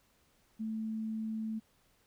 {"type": "tone", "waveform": "sine", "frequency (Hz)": 220, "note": "A3", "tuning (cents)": 0, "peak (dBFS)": -34, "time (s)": [0.59, 1.6], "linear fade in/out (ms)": 20, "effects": ["pink hiss -70 dBFS RMS until 2.06 s"]}